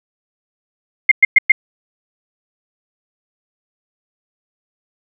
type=tone bursts; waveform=sine; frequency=2119 Hz; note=C7; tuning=21 cents sharp; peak=-3 dBFS; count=4; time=1.09-1.52 s; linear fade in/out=5 ms; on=25 ms; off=110 ms; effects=none